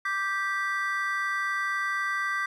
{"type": "chord", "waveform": "triangle", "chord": "G major", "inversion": "second", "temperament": "just", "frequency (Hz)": [1176, 1568, 1960], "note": ["D6", "G6", "B6"], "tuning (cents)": [2, 0, -14], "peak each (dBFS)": -29, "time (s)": [0.05, 2.46], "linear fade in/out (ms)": 5, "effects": []}